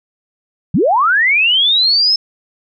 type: linear sweep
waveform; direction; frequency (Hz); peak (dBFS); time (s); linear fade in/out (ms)
sine; up; 122.2 to 5274; -9; 0.74-2.16; 5
effects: none